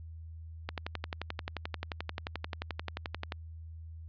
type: click train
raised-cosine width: 0.3 ms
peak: -19 dBFS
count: 31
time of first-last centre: 0.69-3.322 s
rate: 11.4 Hz
effects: added 81 Hz sine -43 dBFS peak until 4.08 s + resampled to 11025 Hz